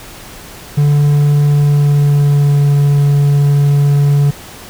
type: tone with pitch glide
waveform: triangle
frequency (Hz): 145.6 to 143.1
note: D3 to D3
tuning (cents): -15 to -45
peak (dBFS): -5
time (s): 0.77-4.31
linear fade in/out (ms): 10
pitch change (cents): -30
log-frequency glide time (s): 1.44-2.72
effects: pink hiss -33 dBFS RMS until 4.69 s